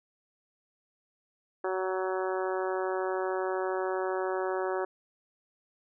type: harmonic tone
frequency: 187.3 Hz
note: F#3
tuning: 21 cents sharp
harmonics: 2 / 3 / 4 / 5 / 6 / 7 / 8 / 9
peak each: -31 / -35 / -37 / -39 / -41 / -42 / -43 / -44 dBFS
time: 1.64-4.85 s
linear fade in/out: 5 ms
effects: none